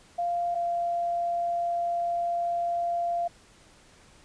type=tone pair in turn; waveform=sine; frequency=695 / 690.6 Hz; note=F5 / F5; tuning=-9 / -20 cents; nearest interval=unison; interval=11 cents; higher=first; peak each=-25 dBFS; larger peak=neither; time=0.18-0.55 / 0.55-3.28 s; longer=second; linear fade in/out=10 ms; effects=pink hiss -56 dBFS RMS until 4.24 s + resampled to 22050 Hz